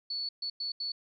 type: tone bursts at uneven times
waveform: sine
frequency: 4435 Hz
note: C#8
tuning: in tune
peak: -32 dBFS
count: 4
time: 0.1-0.29 / 0.42-0.5 / 0.6-0.72 / 0.8-0.92 s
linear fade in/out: 5 ms
effects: none